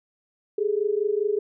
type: tone pair together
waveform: sine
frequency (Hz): 403.4 / 428.4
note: G4 / A4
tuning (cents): +50 / -46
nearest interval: minor second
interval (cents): 104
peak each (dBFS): -24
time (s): 0.58-1.39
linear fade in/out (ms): 5
effects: none